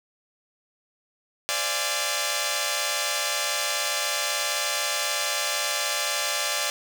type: chord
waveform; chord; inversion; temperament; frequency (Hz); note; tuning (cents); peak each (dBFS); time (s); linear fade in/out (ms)
5% pulse; D half-diminished seventh; third; equal with one note detuned; 523.3 / 587.3 / 682.1 / 830.6; C5 / D5 / F5 / Ab5; 0 / 0 / -41 / 0; -22 / -16 / -20 / -19; 1.49-6.7; 0
effects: none